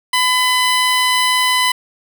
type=tone; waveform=15% pulse; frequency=1006 Hz; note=B5; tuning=32 cents sharp; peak=-6 dBFS; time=0.13-1.72 s; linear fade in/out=5 ms; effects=none